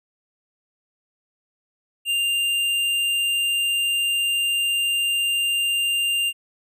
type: tone with hard clipping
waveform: sine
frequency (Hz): 2794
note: F7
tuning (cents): 0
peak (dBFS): -21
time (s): 2.05-6.33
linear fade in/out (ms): 50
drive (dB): 10
effects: none